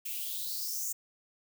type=noise with high-pass filter sweep; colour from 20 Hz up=violet; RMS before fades=-36 dBFS; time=0.05-0.93 s; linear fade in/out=10 ms; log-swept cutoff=2400 to 7100 Hz; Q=5.5; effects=none